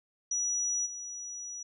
sine tone with level steps, 5850 Hz, F#8, 21 cents flat, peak -28 / -38 dBFS, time 0.31-1.63 s, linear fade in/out 5 ms, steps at 0.85 s, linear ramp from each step 20 ms, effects none

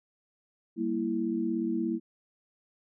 sine chord, E diminished, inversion first, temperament equal, 196 / 233.1 / 329.6 Hz, G3 / Bb3 / E4, 0 / 0 / 0 cents, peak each -35 / -31 / -30 dBFS, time 0.76-2 s, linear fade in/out 50 ms, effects none

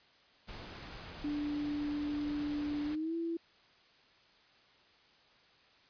pink noise, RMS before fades -47 dBFS, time 0.47-2.96 s, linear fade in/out 20 ms
sine tone with pitch glide, 293.7 to 333.5 Hz, D4 to E4, 0 to +20 cents, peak -33 dBFS, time 1.24-3.37 s, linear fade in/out 5 ms, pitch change +220 cents, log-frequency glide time 2.85-3.15 s
effects white hiss -64 dBFS RMS until 5.89 s + resampled to 11025 Hz

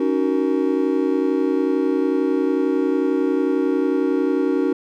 triangle chord, D# minor seventh, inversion third, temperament just, 280 / 311.1 / 373.4 / 466.7 Hz, C#4 / D#4 / F#4 / A#4, +18 / 0 / +16 / +2 cents, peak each -19 / -21 / -20 / -23 dBFS, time 0-4.73 s, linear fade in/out 5 ms, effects none

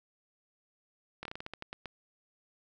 slowing click train, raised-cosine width 0.3 ms, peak -24 dBFS, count 11, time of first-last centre 1.23-1.857 s, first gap 23 ms, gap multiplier 1.21, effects none

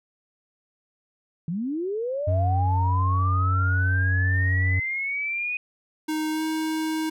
sine linear sweep, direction up, 154.1 to 2494 Hz, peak -25 dBFS, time 1.48-5.57 s, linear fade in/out 2 ms
triangle tone, 92.5 Hz, F#2, in tune, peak -18 dBFS, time 2.27-4.8 s, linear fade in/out 10 ms
square tone with pitch glide, 311.1 to 315.8 Hz, D#4 to D#4, 0 to +26 cents, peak -25 dBFS, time 6.08-7.1 s, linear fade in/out 10 ms, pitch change +26 cents, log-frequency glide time 6.31-6.43 s
effects none

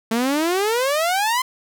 sawtooth exponential sweep, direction up, 220 to 1046.5 Hz, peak -14 dBFS, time 0.11-1.42 s, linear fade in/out 5 ms, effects none

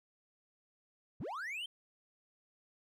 triangle linear sweep, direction up, 71.5 to 3173 Hz, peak -37 dBFS, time 1.2-1.66 s, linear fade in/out 5 ms, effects none

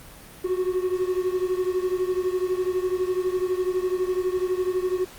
triangle beating tone pair, 364.3 / 376.3 Hz, F#4 / F#4, -27 / +29 cents, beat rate 12 Hz, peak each -22 / -25 dBFS, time 0.44-5.05 s, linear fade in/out 10 ms, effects pink hiss -45 dBFS RMS until 5.18 s + Opus 32 kbps

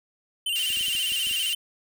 square tone with vibrato, 2926 Hz, F#7, 20 cents flat, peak -25 dBFS, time 0.46-1.55 s, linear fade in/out 5 ms, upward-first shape square, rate 15 Hz, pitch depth 77 cents each way
pink high-pass noise, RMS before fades -35 dBFS, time 0.55-1.54 s, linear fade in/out 10 ms, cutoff 2200 Hz, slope 24 dB/octave
clicks, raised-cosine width 3 ms, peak -35 dBFS, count 8, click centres 0.704 / 0.772 / 0.81 / 0.883 / 0.951 / 1.12 / 1.27 / 1.312 s
effects none

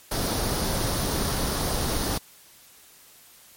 pink noise with comb filter, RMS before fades -26 dBFS, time 0.11-2.18 s, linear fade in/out 5 ms, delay 0.2 ms, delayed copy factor +0.5, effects white hiss -52 dBFS RMS until 3.56 s + MP3 64 kbps

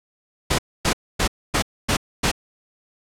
pink noise bursts, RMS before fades -19 dBFS, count 6, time 0.5-2.316 s, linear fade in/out 10 ms, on 86 ms, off 260 ms, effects low-pass 9000 Hz 12 dB/octave

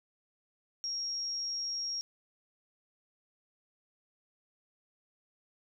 sine tone, 5588 Hz, F8, in tune, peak -33 dBFS, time 0.84-2.01 s, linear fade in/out 0 ms, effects none

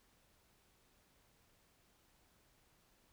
silence, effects pink hiss -72 dBFS RMS until 3.12 s

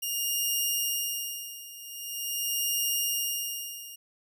10% pulse tone with tremolo, 2831 Hz, F7, 23 cents sharp, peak -17 dBFS, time 0.02-3.96 s, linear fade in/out 10 ms, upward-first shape sine, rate 0.44 Hz, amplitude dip 85%, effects none

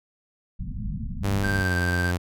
pink low-pass noise, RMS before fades -31 dBFS, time 0.59-1.63 s, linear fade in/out 10 ms, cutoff 240 Hz, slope 96 dB/octave
sawtooth tone with pitch glide, 99.4 to 88.56 Hz, G2 to F2, +25 to +25 cents, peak -19 dBFS, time 1.23-2.18 s, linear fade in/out 20 ms, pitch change -200 cents, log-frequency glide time 1.52-1.75 s
triangle tone with tremolo, 1568 Hz, G6, in tune, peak -22 dBFS, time 1.43-2.12 s, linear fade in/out 20 ms, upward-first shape triangle, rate 18 Hz, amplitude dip 50%
effects none

